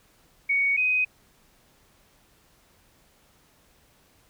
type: tone pair in turn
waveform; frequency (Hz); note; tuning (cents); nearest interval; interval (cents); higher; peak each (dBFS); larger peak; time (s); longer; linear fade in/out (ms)
sine; 2234 / 2508; C#7 / D#7; +13 / +13; major second; 200; second; -20; neither; 0.49-0.77 / 0.77-1.05; neither; 10
effects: pink hiss -61 dBFS RMS until 4.29 s